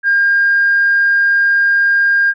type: tone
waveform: sine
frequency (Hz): 1609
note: G6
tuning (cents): +45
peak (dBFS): -8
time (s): 0.03-2.34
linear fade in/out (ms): 50
effects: tanh soft clip ceiling -4 dBFS

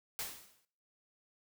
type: noise with exponential decay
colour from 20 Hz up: white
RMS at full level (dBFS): -37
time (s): 0.19-0.65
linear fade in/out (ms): 0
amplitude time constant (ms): 98
effects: noise-tail reverb RT60 0.5 s tail -18 dB re dry

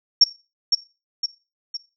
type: tone with echo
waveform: sine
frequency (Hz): 5500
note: F8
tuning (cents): -27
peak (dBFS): -8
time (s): 0.21-0.24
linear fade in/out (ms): 5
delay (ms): 510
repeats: 3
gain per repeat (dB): -6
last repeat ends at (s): 1.77
effects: noise-tail reverb RT60 0.3 s tail -17 dB re dry

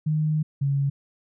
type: tone pair in turn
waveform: sine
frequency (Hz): 154.1 / 139.48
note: D#3 / C#3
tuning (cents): -16 / +11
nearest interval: major second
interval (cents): 173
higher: first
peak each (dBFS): -20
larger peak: neither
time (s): 0.06-0.43 / 0.61-0.9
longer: first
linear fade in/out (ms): 10
effects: none

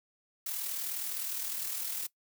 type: noise with amplitude modulation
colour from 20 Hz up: blue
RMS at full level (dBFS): -34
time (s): 0.46-2.07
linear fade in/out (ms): 5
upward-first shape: sine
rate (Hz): 39.7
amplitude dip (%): 45
effects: noise-tail reverb RT60 0.1 s tail -20 dB re dry

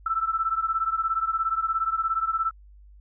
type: beating tone pair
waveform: sine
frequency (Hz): 1318.5 / 1335.5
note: E6 / E6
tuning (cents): 0 / +22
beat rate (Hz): 17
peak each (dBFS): -25 / -27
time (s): 0.06-2.51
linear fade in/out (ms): 5
effects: added 50 Hz sine -47 dBFS peak until 3 s

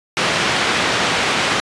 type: band-pass noise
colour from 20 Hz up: white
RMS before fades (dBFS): -18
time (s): 0.17-1.6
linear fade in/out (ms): 0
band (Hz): 110 to 2900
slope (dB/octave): 12
effects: resampled to 22050 Hz

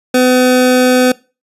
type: tone pair together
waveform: square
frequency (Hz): 252.7 / 505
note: B3 / B4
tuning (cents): +40 / +39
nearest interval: octave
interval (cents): 1199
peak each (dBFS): -11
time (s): 0.14-1.12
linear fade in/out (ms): 5
effects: noise-tail reverb RT60 0.3 s tail -22 dB re dry + resampled to 32000 Hz

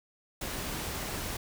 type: noise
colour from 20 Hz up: pink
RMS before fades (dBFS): -36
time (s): 0.41-1.37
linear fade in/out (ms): 5
effects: none

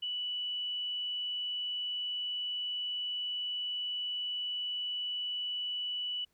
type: tone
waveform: sine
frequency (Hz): 2960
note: F#7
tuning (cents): 0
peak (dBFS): -33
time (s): 0.02-6.25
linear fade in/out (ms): 10
effects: pink hiss -75 dBFS RMS until 6.33 s

